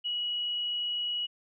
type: tone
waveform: sine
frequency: 2917 Hz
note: F#7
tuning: 25 cents flat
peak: -29 dBFS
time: 0.04-1.27 s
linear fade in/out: 20 ms
effects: none